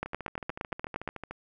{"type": "two click trains", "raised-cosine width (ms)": 0.5, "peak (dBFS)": [-23, -16], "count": [18, 10], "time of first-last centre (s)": [[0.06, 1.31], [0.03, 1.077]], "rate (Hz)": [13.6, 8.6], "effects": []}